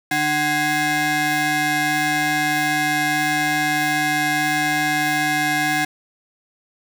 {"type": "ring-modulated tone", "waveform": "25% pulse", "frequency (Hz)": 449.6, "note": "A4", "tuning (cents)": 37, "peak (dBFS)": -11, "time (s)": [0.11, 5.85], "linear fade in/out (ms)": 5, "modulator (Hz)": 1200, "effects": []}